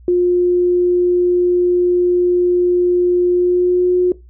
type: tone with pitch glide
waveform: sine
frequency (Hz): 355.6 to 360.6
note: F4 to F#4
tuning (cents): +31 to -45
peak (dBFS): -10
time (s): 0.08-4.12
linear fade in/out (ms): 2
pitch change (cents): +24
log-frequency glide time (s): 3.31-3.9
effects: noise-tail reverb RT60 0.2 s tail -18 dB re dry + added 60 Hz sine -39 dBFS peak until 4.29 s